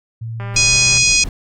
sine tone with pitch glide, 113.8 to 124.82 Hz, A#2 to B2, -41 to +19 cents, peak -23 dBFS, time 0.21-1.04 s, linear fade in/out 10 ms, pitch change +160 cents, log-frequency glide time 0.65-0.71 s
click train, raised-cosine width 0.5 ms, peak -18 dBFS, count 116, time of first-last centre 0.4-0.978 s, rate 199 Hz
brown noise with tremolo, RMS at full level -26 dBFS, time 0.54-1.29 s, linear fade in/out 2 ms, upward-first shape sine, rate 5.7 Hz, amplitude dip 50%
harmonic tone, 830.6 Hz, G#5, in tune, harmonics 3 / 4 / 5 / 6 / 7 / 8 / 9 / 10, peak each -15 / -25 / -22 / -17 / -19 / -17 / -28 / -26 dBFS, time 0.56-1.24 s, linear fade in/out 5 ms
effects none

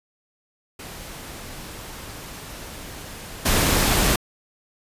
pink noise with level steps, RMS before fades -37 / -19 dBFS, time 0.79-4.16 s, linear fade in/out 5 ms, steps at 3.45 s, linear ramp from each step 10 ms, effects resampled to 32000 Hz

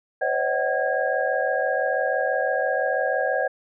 sine tone cluster, 511 / 557 / 632 / 752 / 1637 Hz, C5 / C#5 / D#5 / F#5 / G#6, -41 / +8 / +27 / +28 / -25 cents, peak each -27 dBFS, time 0.21-3.48 s, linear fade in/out 10 ms, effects none

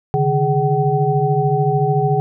sine tone cluster, 137.6 / 151.2 / 415.9 / 759 Hz, C#3 / D#3 / G#4 / F#5, -12 / -49 / +2 / +44 cents, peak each -19 dBFS, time 0.14-2.2 s, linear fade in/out 0 ms, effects none

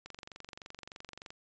click train, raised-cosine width 0.2 ms, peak -28 dBFS, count 30, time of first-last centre 0.06-1.305 s, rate 23.3 Hz, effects resampled to 16000 Hz

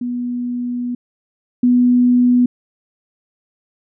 sine tone pair in turn, 244.3 / 246.3 Hz, B3 / B3, -19 / -5 cents, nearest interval unison, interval 14 cents, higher second, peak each -19 / -9 dBFS, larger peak second, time 0.01-0.95 / 1.63-2.46 s, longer first, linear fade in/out 5 ms, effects none

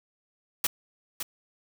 white noise with echo, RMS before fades -25 dBFS, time 0.64-0.67 s, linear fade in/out 5 ms, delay 560 ms, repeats 1, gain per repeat -8 dB, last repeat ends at 1.23 s, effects none

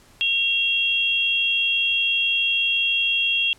sine tone pair together, 2746 / 3266 Hz, F7 / G#7, -30 / -30 cents, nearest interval minor third, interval 300 cents, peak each -21 dBFS, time 0.21-3.53 s, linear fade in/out 0 ms, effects pink hiss -53 dBFS RMS until 3.58 s + low-pass 12000 Hz 12 dB/octave

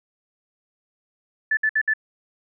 sine tone bursts, 1746 Hz, A6, 14 cents flat, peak -17 dBFS, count 4, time 1.51-1.937 s, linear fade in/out 5 ms, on 61 ms, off 61 ms, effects none

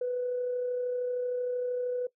sine tone with amplitude modulation, 495.2 Hz, B4, 5 cents sharp, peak -26 dBFS, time 0.01-2.07 s, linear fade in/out 5 ms, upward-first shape sine, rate 33 Hz, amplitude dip 30%, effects noise-tail reverb RT60 0.1 s tail -19 dB re dry + tanh soft clip ceiling -23 dBFS

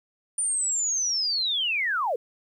sine linear sweep, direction down, 9240 to 432.1 Hz, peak -23 dBFS, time 0.38-2.16 s, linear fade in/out 5 ms, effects 10-bit

